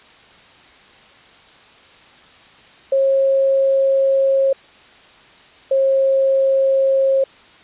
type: tone pair in turn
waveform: sine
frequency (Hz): 541 / 538.4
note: C#5 / C5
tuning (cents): -42 / +49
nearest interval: unison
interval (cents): 9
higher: first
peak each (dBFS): -12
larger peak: neither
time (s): 2.92-4.53 / 5.71-7.24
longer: first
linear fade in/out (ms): 5
effects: white hiss -46 dBFS RMS until 7.63 s + resampled to 8000 Hz